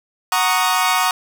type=chord; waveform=sawtooth; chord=D# minor seventh; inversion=first; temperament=equal; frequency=740 / 932.3 / 1108.7 / 1244.5 Hz; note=F#5 / A#5 / C#6 / D#6; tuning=0 / 0 / 0 / 0 cents; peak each=-17 dBFS; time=0.32-1.11 s; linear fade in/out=2 ms; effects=none